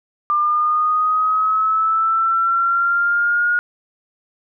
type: linear sweep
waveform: sine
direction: up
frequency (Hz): 1192 to 1439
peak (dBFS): -14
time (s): 0.3-3.59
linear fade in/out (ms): 0
effects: none